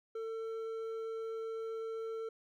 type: tone with hard clipping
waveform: triangle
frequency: 448.7 Hz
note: A4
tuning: 34 cents sharp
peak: -39 dBFS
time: 0.15-2.29 s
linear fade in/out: 5 ms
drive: 9 dB
effects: none